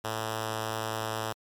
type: tone with notch filter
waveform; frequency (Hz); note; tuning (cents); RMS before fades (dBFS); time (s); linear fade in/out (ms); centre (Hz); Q
5% pulse; 110; A2; 0; -33; 0.04-1.33; 10; 260; 1.4
effects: MP3 96 kbps

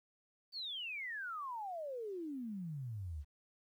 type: exponential sweep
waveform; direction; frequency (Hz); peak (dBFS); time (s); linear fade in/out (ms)
sine; down; 4621 to 68; -40; 0.52-3.25; 50
effects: 12-bit

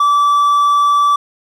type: tone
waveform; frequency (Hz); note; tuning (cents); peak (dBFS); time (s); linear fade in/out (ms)
triangle; 1158; D6; -25; -7; 0-1.16; 5
effects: none

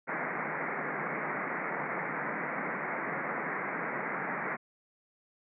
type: band-pass noise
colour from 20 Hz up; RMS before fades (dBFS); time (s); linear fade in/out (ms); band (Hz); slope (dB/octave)
white; -35; 0.07-4.57; 20; 140 to 2200; 96
effects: none

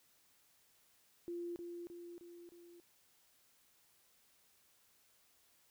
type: tone with echo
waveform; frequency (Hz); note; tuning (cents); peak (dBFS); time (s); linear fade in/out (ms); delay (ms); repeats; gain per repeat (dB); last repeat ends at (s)
sine; 345.9; F4; -17; -40; 1.28-1.56; 0; 310; 4; -4; 2.8
effects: white hiss -71 dBFS RMS until 5.7 s

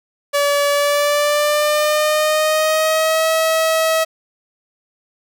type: tone with pitch glide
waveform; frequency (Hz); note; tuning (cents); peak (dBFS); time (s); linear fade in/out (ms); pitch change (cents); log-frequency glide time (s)
sawtooth; 573 to 643.2; D5 to E5; -43 to -43; -10; 0.33-4.05; 20; +200; 0.7-3.28
effects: none

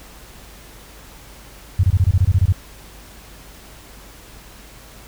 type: tone bursts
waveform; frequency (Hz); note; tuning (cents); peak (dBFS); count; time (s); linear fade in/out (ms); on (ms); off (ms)
sine; 92.5; F#2; 0; -10; 11; 1.79-2.525; 5; 45; 24
effects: added 50 Hz sine -44 dBFS peak until 5.07 s + pink hiss -43 dBFS RMS until 5.07 s

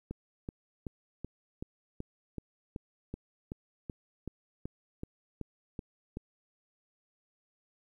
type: click train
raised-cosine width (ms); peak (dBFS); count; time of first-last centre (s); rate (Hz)
3; -25; 17; 0.11-6.171; 2.64
effects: 11-bit

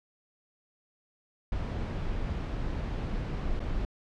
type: noise with dropouts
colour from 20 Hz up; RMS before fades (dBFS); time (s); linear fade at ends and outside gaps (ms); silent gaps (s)
brown; -32; 1.52-3.85; 2; 3.594-3.602
effects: low-pass 4000 Hz 12 dB/octave

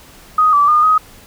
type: tone with pitch steps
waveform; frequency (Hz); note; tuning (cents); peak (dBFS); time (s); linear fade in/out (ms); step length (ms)
sine; 1249 / 1158 / 1218 / 1258; D#6 / D6 / D#6 / D#6; +6 / -25 / -37 / +19; -8; 0.38-0.98; 5; 150
effects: pink hiss -42 dBFS RMS until 1.26 s

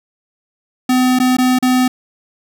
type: tone with dropouts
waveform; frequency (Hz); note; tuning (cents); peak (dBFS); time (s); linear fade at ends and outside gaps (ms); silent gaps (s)
square; 253.8; B3; +47; -11; 0.89-1.88; 5; 1.189-1.199 / 1.369-1.384 / 1.588-1.625
effects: none

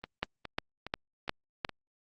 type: two click trains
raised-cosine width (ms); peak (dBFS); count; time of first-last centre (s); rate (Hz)
0.3; -14 / -23; 5 / 5; 0.23-1.648 / 0.04-1.693; 2.82 / 2.42
effects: Opus 32 kbps

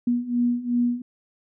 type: beating tone pair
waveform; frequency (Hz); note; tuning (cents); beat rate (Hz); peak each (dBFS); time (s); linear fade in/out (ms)
sine; 240 / 242.7; B3 / B3; -49 / -30; 2.7; -25 / -22; 0.07-1.02; 5
effects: none

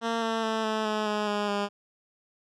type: tone with pitch steps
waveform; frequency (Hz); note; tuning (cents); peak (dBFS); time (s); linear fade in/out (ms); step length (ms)
10% pulse; 229.3 / 225.4 / 221.5 / 217.7 / 213.9 / 210.3 / 206.7 / 203.1; A#3 / A3 / A3 / A3 / A3 / G#3 / G#3 / G#3; -28 / +42 / +12 / -18 / -49 / +22 / -8 / -38; -18; 0.01-1.69; 50; 210
effects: low-pass 5000 Hz 12 dB/octave

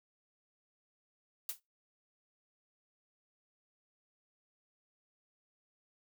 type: noise with exponential decay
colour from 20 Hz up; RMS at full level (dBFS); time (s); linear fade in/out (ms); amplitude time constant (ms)
blue; -34; 1.49-1.6; 2; 23
effects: noise-tail reverb RT60 0.2 s tail -21 dB re dry

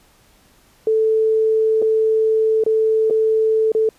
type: tone with dropouts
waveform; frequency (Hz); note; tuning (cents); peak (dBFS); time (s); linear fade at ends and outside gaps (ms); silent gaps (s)
sine; 440; A4; 0; -13; 0.87-3.89; 2; 1.818-1.823 / 2.638-2.663 / 3.1-3.107 / 3.719-3.749
effects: pink hiss -54 dBFS RMS until 3.98 s + resampled to 32000 Hz

